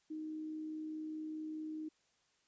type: tone with amplitude modulation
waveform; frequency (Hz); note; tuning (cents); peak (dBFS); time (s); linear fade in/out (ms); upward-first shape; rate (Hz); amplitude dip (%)
sine; 311.4; D#4; +2; -39; 0.1-1.89; 10; sine; 64.8; 25
effects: white hiss -75 dBFS RMS until 2.47 s + resampled to 16000 Hz